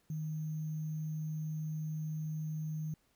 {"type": "tone with sample-and-hold", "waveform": "sine", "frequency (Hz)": 155.56, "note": "D#3", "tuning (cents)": 0, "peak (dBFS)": -35, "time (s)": [0.1, 2.94], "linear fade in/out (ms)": 2, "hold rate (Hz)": 6300, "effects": ["pink hiss -73 dBFS RMS until 3.15 s"]}